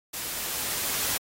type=noise with level ramp; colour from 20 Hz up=white; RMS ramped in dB=-34 to -27 dBFS; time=0.13-1.18 s; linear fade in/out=10 ms; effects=AAC 48 kbps